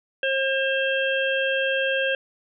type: harmonic tone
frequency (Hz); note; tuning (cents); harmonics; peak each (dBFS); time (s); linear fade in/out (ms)
536; C5; +42; 1 / 3 / 5 / 6; -24 / -25 / -28 / -31; 0.23-2.15; 2
effects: none